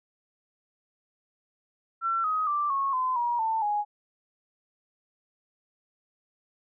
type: tone with pitch steps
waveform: sine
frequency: 1350 / 1259.6 / 1175.2 / 1096.5 / 1023.1 / 954.6 / 890.7 / 831 Hz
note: E6 / D#6 / D6 / C#6 / C6 / A#5 / A5 / G#5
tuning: +41 / +21 / +1 / -19 / -39 / +41 / +21 / +1 cents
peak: -24 dBFS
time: 2.01-3.85 s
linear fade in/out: 50 ms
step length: 230 ms
effects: none